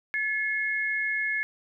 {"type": "tone pair together", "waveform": "sine", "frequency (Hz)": [1717.6, 2164], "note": ["A6", "C#7"], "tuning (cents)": [-42, -42], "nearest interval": "major third", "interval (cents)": 400, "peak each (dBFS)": -28, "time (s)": [0.14, 1.43], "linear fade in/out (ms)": 0, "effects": []}